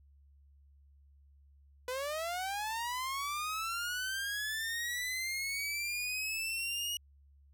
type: linear sweep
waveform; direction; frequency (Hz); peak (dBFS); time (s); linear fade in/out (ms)
sawtooth; up; 492.2 to 2900; -31; 1.88-6.97; 2
effects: added 70 Hz sine -59 dBFS peak until 7.53 s